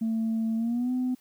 sine tone with pitch glide, 224 to 252.9 Hz, A3 to B3, +31 to +41 cents, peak -23 dBFS, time 0.01-1.15 s, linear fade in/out 10 ms, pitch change +210 cents, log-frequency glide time 0.56-0.92 s, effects tanh soft clip ceiling -22 dBFS + white hiss -63 dBFS RMS until 1.2 s

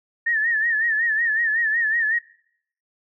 sine tone with vibrato, 1800 Hz, A6, 39 cents sharp, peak -18 dBFS, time 0.26-2.19 s, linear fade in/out 10 ms, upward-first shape sine, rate 5.4 Hz, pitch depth 90 cents each way, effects noise-tail reverb RT60 0.7 s tail -23 dB re dry

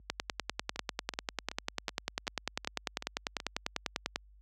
two click trains, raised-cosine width 0.2 ms, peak -22 / -14 dBFS, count 8 / 42, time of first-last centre 0.76-3.402 / 0.1-4.159 s, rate 2.65 / 10.1 Hz, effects added 50 Hz sine -37 dBFS peak until 4.41 s + high-pass 150 Hz 12 dB/octave

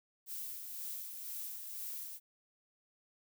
violet noise with tremolo, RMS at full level -42 dBFS, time 0.26-2.2 s, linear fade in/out 50 ms, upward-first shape sine, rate 2 Hz, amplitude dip 40%, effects none

